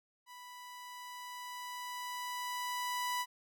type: tone with level ramp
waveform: sawtooth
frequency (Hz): 987.8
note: B5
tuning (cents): 0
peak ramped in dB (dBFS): -46 to -29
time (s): 0.26-3.26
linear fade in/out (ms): 50
effects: none